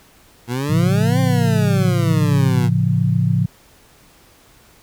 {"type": "exponential two-way sweep", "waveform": "20% pulse", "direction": "up then down", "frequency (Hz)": [116.54, 265.1, 116.54], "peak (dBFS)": -15, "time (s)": [0.47, 2.7], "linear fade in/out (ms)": 50, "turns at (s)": 1.2}
{"type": "chord", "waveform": "sine", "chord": "A augmented", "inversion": "none", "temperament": "just", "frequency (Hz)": [110, 137.5, 171.88], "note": ["A2", "C#3", "E#3"], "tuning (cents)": [0, -14, -27], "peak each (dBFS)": -18, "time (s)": [0.69, 3.46], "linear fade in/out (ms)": 10}
{"effects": ["pink hiss -50 dBFS RMS until 4.82 s"]}